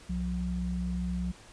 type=tone pair together; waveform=sine; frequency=64 / 179.04 Hz; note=C2 / F3; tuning=-38 / +43 cents; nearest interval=octave + tritone; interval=1781 cents; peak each=-33 / -31 dBFS; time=0.09-1.32 s; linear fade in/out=10 ms; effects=pink hiss -53 dBFS RMS until 1.52 s + resampled to 22050 Hz